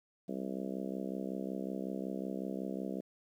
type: harmonic tone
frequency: 65.41 Hz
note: C2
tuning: in tune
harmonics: 3 / 4 / 5 / 6 / 7 / 8 / 9 / 10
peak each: -40 / -42 / -44 / -46 / -47 / -48 / -49 / -50 dBFS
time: 0.28-3.01 s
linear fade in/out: 10 ms
effects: 11-bit